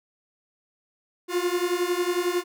45% pulse beating tone pair, 349.2 / 360.2 Hz, F4 / F#4, 0 / -46 cents, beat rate 11 Hz, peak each -26 dBFS, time 1.28-2.44 s, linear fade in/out 50 ms, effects none

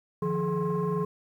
sine tone cluster, 151.8 / 174.4 / 423.2 / 1061 Hz, D#3 / F3 / G#4 / C6, -42 / -2 / +33 / +24 cents, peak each -32 / -28 / -28 / -33 dBFS, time 0.22-1.05 s, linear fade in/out 5 ms, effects tanh soft clip ceiling -20 dBFS + 10-bit

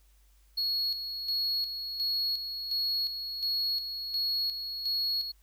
triangle tone with tremolo, 4334 Hz, C#8, 40 cents flat, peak -26 dBFS, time 0.57-5.32 s, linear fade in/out 10 ms, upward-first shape square, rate 1.4 Hz, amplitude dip 55%, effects added 50 Hz sine -59 dBFS peak until 5.42 s + white hiss -69 dBFS RMS until 5.42 s

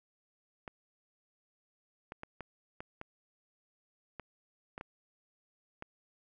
clicks, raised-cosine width 0.5 ms, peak -27 dBFS, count 10, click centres 0.678 / 2.121 / 2.234 / 2.407 / 2.805 / 3.014 / 4.197 / 4.779 / 4.811 / 5.824 s, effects none

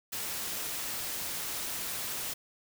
white noise, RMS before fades -36 dBFS, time 0.12-2.34 s, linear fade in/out 10 ms, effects none

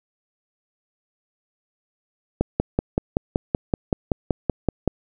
click train, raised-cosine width 2 ms, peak -5 dBFS, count 14, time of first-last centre 2.41-4.877 s, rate 5.27 Hz, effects none

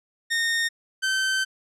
sawtooth tone pair in turn, 1840 / 1543.4 Hz, A#6 / G6, -23 / -27 cents, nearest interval minor third, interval 304 cents, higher first, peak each -18 dBFS, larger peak neither, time 0.3-0.69 / 1.02-1.45 s, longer second, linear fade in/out 20 ms, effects low-pass 9000 Hz 12 dB/octave

